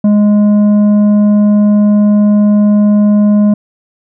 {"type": "tone with tanh clipping", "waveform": "sine", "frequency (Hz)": 207.7, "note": "G#3", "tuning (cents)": 0, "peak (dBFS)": -6, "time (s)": [0.04, 3.54], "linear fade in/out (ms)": 5, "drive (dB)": 7, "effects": []}